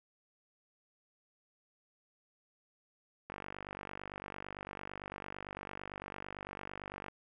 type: click train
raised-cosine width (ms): 0.5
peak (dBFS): -27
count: 186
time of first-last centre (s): 3.3-7.083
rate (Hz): 48.9
effects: none